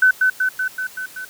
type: tone with echo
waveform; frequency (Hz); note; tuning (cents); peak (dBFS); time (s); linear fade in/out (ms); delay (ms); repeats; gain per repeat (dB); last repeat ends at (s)
sine; 1513; F#6; +38; -9; 0.02-0.11; 5; 190; 6; -3; 1.25
effects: white hiss -42 dBFS RMS until 1.29 s + high-pass 60 Hz 12 dB/octave